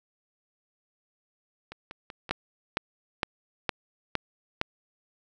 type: two click trains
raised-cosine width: 0.3 ms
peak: -9 / -24 dBFS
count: 6 / 4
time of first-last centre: 2.31-4.614 / 1.72-2.293 s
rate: 2.17 / 5.24 Hz
effects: none